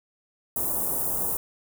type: band-stop noise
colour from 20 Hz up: white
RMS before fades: -27 dBFS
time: 0.56-1.37 s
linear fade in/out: 2 ms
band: 970 to 9600 Hz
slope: 24 dB/octave
effects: none